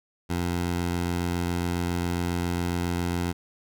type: tone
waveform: 15% pulse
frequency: 87.31 Hz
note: F2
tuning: in tune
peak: -19 dBFS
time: 0.29-3.33 s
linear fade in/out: 20 ms
effects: none